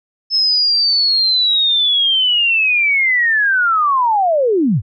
sine linear sweep, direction down, 5240 to 80.4 Hz, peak -11 dBFS, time 0.3-4.82 s, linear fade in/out 50 ms, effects none

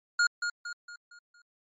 square tone with echo, 1425 Hz, F6, 34 cents sharp, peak -22 dBFS, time 0.19-0.27 s, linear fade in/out 5 ms, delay 230 ms, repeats 5, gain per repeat -7 dB, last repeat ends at 1.42 s, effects MP3 32 kbps

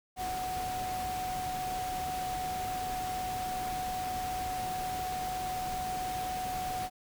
sine tone in noise, 740 Hz, F#5, in tune, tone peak -33 dBFS, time 0.16-6.9 s, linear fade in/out 50 ms, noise pink, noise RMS -41 dBFS, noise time 0.16-6.9 s, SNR +5 dB, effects none

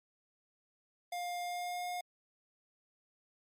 square tone with pitch glide, 706 to 714.6 Hz, F5 to F5, +19 to +40 cents, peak -37 dBFS, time 1.12-2.01 s, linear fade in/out 5 ms, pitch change +21 cents, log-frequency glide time 1.41-1.87 s, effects MP3 64 kbps

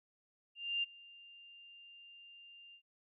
sine tone with ADSR envelope, 2794 Hz, F7, in tune, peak -31 dBFS, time 0.55-2.82 s, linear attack 280 ms, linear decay 18 ms, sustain -23 dB, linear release 79 ms, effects none

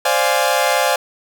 sawtooth chord, D half-diminished seventh, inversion third, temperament equal, 523.3 / 587.3 / 698.5 / 830.6 Hz, C5 / D5 / F5 / Ab5, 0 / 0 / 0 / 0 cents, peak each -16 dBFS, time 0.05-0.96 s, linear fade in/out 5 ms, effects none

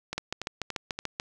two click trains, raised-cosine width 0.2 ms, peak -13 / -16 dBFS, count 8 / 4, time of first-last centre 0.18-1.199 / 0.13-0.99 s, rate 6.87 / 3.49 Hz, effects none

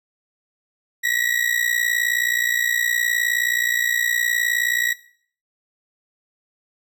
40% pulse ring-modulated tone, 1920 Hz, B6, 49 cents flat, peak -15 dBFS, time 1.03-4.94 s, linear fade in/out 20 ms, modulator 29.6 Hz, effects noise-tail reverb RT60 0.5 s tail -17 dB re dry

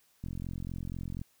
click train, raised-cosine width 5 ms, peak -26 dBFS, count 44, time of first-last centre 0.24-1.215 s, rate 44.1 Hz, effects white hiss -68 dBFS RMS until 1.4 s

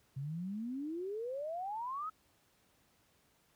sine exponential sweep, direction up, 130.81 to 1312 Hz, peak -37 dBFS, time 0.16-2.1 s, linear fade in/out 10 ms, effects pink hiss -71 dBFS RMS until 3.55 s + high-pass 60 Hz 12 dB/octave

